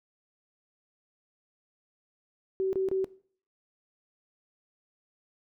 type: tone bursts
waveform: sine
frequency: 381.4 Hz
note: G4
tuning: 47 cents flat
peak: -25 dBFS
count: 3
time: 2.6-3.044 s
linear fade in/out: 0 ms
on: 130 ms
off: 27 ms
effects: noise-tail reverb RT60 0.5 s tail -19 dB re dry